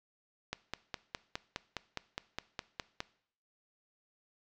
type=click train; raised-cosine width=0.2 ms; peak=-18 dBFS; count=13; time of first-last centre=0.53-3.004 s; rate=4.85 Hz; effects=noise-tail reverb RT60 0.6 s tail -19 dB re dry + low-pass 6000 Hz 12 dB/octave